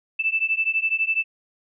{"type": "beating tone pair", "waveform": "sine", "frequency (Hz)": [2637, 2649], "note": ["E7", "E7"], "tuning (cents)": [0, 8], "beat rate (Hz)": 12, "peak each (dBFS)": -23, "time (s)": [0.19, 1.24], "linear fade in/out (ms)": 10, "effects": []}